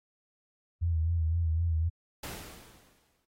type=tone with vibrato; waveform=sine; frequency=82.41 Hz; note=E2; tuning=in tune; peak=-25 dBFS; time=0.81-1.9 s; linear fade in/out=20 ms; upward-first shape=sine; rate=3.9 Hz; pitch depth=62 cents each way
type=noise with exponential decay; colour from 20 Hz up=pink; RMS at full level=-38 dBFS; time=2.23-3.25 s; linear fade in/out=5 ms; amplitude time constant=220 ms
effects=AAC 48 kbps